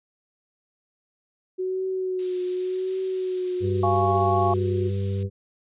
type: tone with vibrato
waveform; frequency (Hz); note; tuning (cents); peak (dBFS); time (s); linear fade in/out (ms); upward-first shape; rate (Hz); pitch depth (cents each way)
sine; 370; F#4; 0; -24; 1.58-4.9; 20; triangle; 0.88; 38
type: noise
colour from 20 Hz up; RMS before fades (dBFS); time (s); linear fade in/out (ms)
violet; -32; 2.19-5.23; 2
type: harmonic tone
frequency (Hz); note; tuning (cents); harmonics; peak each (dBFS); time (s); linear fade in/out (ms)
98.2; G2; +4; 1 / 2 / 4 / 5; -24 / -33 / -34 / -38; 3.6-5.3; 50
type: chord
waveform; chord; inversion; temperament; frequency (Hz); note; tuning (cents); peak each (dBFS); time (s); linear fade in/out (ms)
sine; Db major; first; just; 693 / 831.5 / 1108.7; F5 / Ab5 / Db6; -14 / +2 / 0; -23 / -27 / -25; 3.83-4.54; 5
effects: resampled to 8000 Hz

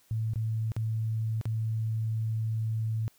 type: tone with dropouts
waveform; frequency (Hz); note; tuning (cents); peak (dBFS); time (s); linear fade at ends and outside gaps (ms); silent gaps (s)
sine; 111; A2; +16; -27; 0.11-3.08; 0; 0.335-0.358 / 0.719-0.765 / 1.413-1.455
effects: white hiss -64 dBFS RMS until 3.18 s

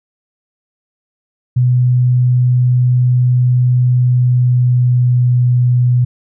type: tone with pitch glide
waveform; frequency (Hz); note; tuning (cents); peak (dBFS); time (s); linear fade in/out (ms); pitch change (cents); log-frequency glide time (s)
sine; 124.7 to 123.55; B2 to B2; +17 to +1; -8; 1.56-6.05; 10; -16; 3.92-5.41
effects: none

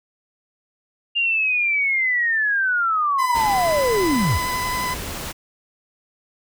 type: linear sweep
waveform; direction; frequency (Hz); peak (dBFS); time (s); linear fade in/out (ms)
sine; down; 2816 to 58; -17; 1.15-4.39; 20
type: tone with vibrato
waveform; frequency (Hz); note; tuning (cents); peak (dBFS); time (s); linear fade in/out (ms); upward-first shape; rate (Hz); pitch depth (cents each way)
30% pulse; 1004; B5; +28; -20; 3.18-4.95; 20; sine; 11; 16
type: noise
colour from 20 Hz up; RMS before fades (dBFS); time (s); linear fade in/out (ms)
pink; -30; 3.34-5.33; 20
effects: none

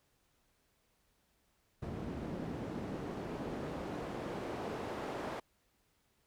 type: noise with band-pass filter sweep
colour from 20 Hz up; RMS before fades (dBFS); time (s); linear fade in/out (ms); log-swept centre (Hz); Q
pink; -41; 1.82-5.4; 5; 200 to 590; 0.82
effects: pink hiss -75 dBFS RMS until 6.26 s

